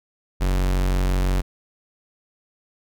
45% pulse tone, 46.26 Hz, F#1, in tune, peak -18 dBFS, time 0.4-1.42 s, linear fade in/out 20 ms, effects none

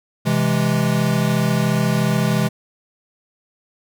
square chord, C augmented, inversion none, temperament equal, 130.81 / 164.81 / 207.7 Hz, C3 / E3 / G#3, 0 / 0 / 0 cents, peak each -21 dBFS, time 0.25-2.49 s, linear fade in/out 20 ms, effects none

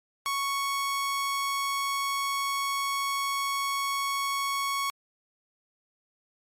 sawtooth tone, 1108.7 Hz, C#6, in tune, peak -23 dBFS, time 0.26-4.9 s, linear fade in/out 0 ms, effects MP3 64 kbps

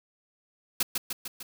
white noise with echo, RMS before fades -25 dBFS, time 0.8-0.83 s, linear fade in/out 5 ms, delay 150 ms, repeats 4, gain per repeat -4 dB, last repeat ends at 1.43 s, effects none

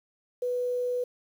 sine tone, 493.9 Hz, B4, in tune, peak -26 dBFS, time 0.42-1.04 s, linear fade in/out 5 ms, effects 9-bit

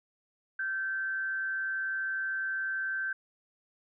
sine tone with frequency modulation, 1552 Hz, G6, 18 cents flat, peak -30 dBFS, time 0.59-3.13 s, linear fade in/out 5 ms, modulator 159 Hz, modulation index 0.31, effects none

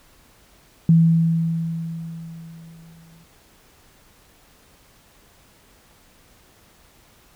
sine tone with exponential decay, 164.81 Hz, E3, in tune, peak -9 dBFS, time 0.89-3.24 s, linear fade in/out 2 ms, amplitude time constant 510 ms, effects pink hiss -54 dBFS RMS until 7.35 s

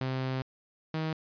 sawtooth tone pair in turn, 130.81 / 158.23 Hz, C3 / D#3, 0 / +29 cents, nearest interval minor third, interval 329 cents, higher second, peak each -26 dBFS, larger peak neither, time 0.01-0.42 / 0.94-1.13 s, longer first, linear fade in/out 2 ms, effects resampled to 11025 Hz

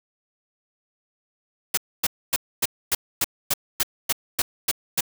white noise bursts, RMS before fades -21 dBFS, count 12, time 1.74-5.008 s, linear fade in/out 5 ms, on 34 ms, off 260 ms, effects none

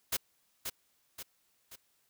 white noise with echo, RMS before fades -31 dBFS, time 0.12-0.17 s, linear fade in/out 10 ms, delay 530 ms, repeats 3, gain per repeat -6 dB, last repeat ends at 1.76 s, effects white hiss -73 dBFS RMS until 2.09 s

